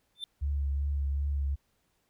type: tone with exponential growth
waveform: triangle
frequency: 3554 Hz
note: A7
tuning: 17 cents sharp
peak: -29 dBFS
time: 0.15-0.24 s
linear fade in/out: 1 ms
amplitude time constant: 18 ms
type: tone with vibrato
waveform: sine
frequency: 70.5 Hz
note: C#2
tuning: 30 cents sharp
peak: -27 dBFS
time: 0.41-1.56 s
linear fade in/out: 20 ms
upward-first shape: triangle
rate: 2.6 Hz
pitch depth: 31 cents each way
effects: pink hiss -74 dBFS RMS until 2.09 s